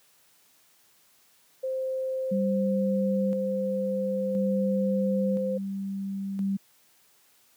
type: tone with pitch glide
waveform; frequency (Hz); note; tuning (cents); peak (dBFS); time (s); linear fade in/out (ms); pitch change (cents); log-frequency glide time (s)
sine; 523 to 519.1; C5 to C5; -1 to -14; -27; 1.63-5.58; 10; -13; 2.61-3.88
type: tone with tremolo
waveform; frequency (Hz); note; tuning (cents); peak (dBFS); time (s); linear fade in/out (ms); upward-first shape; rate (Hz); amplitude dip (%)
sine; 195.8; G3; -2; -24; 2.31-6.57; 10; square; 0.49; 45
effects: white hiss -62 dBFS RMS until 7.56 s + high-pass 100 Hz 12 dB/octave